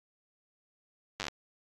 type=slowing click train; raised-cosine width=0.2 ms; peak=-17 dBFS; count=8; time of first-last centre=1.2-1.283 s; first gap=9 ms; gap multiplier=1.09; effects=AAC 32 kbps